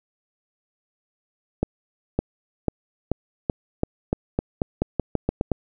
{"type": "accelerating click train", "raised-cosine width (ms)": 2, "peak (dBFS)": -7, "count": 15, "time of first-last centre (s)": [1.63, 5.517], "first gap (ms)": 560, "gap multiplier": 0.88, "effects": []}